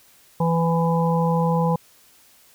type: harmonic tone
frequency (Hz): 166.6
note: E3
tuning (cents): +19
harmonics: 1 / 3 / 5 / 6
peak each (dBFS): -19 / -24 / -26 / -27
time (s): 0.4-1.76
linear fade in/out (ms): 5
effects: white hiss -54 dBFS RMS until 2.54 s